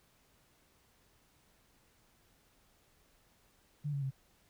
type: tone with pitch steps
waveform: sine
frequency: 146.83 / 140.44 / 134.33 Hz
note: D3 / C#3 / C3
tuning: 0 / +23 / +46 cents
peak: -33 dBFS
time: 3.84-4.11 s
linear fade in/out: 20 ms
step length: 90 ms
effects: pink hiss -69 dBFS RMS until 4.49 s